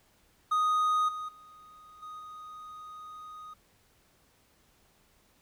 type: tone with level steps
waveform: triangle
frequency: 1244.5 Hz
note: D#6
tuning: in tune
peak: -22 / -33 / -49 / -39 / -41 dBFS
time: 0.51-3.54 s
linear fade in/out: 10 ms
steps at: 1.08 / 1.28 / 2.02 / 2.19 s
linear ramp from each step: 10 ms
effects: pink hiss -66 dBFS RMS until 5.41 s